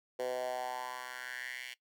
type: tone with high-pass filter sweep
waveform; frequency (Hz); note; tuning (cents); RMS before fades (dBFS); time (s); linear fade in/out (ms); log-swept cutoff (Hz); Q
10% pulse; 126; B2; +35; -40; 0.19-1.74; 5; 470 to 2500; 4.1
effects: noise-tail reverb RT60 0.1 s tail -18 dB re dry